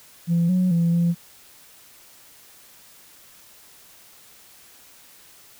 sine tone with pitch steps, 169.8 / 183.1 / 169.1 / 171.1 Hz, F3 / F#3 / E3 / F3, -48 / -18 / +44 / -35 cents, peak -15 dBFS, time 0.27-1.15 s, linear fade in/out 50 ms, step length 220 ms, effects tanh soft clip ceiling -14 dBFS + white hiss -50 dBFS RMS until 5.59 s

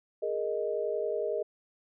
sine chord, Ab suspended second, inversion none, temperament equal, 415.3 / 466.2 / 622.3 Hz, Ab4 / Bb4 / Eb5, 0 / 0 / 0 cents, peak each -33 dBFS, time 0.22-1.43 s, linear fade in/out 10 ms, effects none

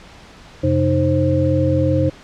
sine tone cluster, 90.8 / 133.6 / 309 / 528 Hz, F#2 / C3 / D#4 / C5, -32 / +36 / -12 / +16 cents, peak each -19 dBFS, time 0.63-2.1 s, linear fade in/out 10 ms, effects pink hiss -42 dBFS RMS until 2.23 s + low-pass 5000 Hz 12 dB/octave

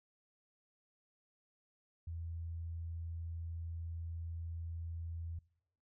sine tone, 83.3 Hz, E2, 19 cents sharp, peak -40 dBFS, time 2.07-5.39 s, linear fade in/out 5 ms, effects noise-tail reverb RT60 0.8 s tail -24 dB re dry

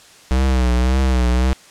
square tone with vibrato, 63.4 Hz, B1, 46 cents sharp, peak -14 dBFS, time 0.31-1.53 s, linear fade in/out 0 ms, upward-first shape triangle, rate 1.8 Hz, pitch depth 86 cents each way, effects white hiss -45 dBFS RMS until 1.7 s + low-pass 8000 Hz 12 dB/octave

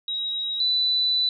sine tone pair in turn, 3823 / 3983 Hz, A#7 / B7, +43 / +14 cents, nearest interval minor second, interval 71 cents, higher second, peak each -25 / -19 dBFS, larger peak second, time 0.08-0.6 / 0.6-1.29 s, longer second, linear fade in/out 2 ms, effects none

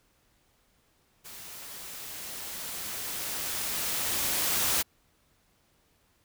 white noise with level ramp, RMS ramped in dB -45 to -26 dBFS, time 1.24-4.83 s, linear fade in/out 20 ms, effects pink hiss -68 dBFS RMS until 6.24 s

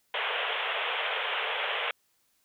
white band-pass noise, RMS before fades -31 dBFS, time 0.14-1.91 s, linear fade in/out 2 ms, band 420 to 3400 Hz, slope 96 dB/octave, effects white hiss -71 dBFS RMS until 2.44 s

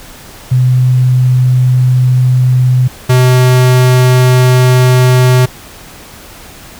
sine / square tone pair in turn, 126.8 / 126.8 Hz, B2 / B2, +46 / +46 cents, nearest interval unison, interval 0 cents, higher neither, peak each -5 dBFS, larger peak neither, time 0.51-2.88 / 3.09-5.46 s, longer neither, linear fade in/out 10 ms, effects pink hiss -33 dBFS RMS until 6.79 s

